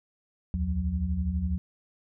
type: tone cluster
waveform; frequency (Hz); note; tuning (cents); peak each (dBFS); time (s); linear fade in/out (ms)
sine; 67.3 / 79.4 / 181.9; C2 / D#2 / F#3; +49 / +36 / -29; -32 / -28 / -31; 0.54-1.58; 0
effects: none